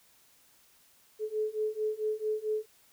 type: beating tone pair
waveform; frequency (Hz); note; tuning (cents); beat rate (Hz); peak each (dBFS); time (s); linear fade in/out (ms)
sine; 427.8 / 432.3; A4 / A4; -49 / -31; 4.5; -33 / -32; 1.19-2.66; 50
effects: white hiss -63 dBFS RMS until 2.92 s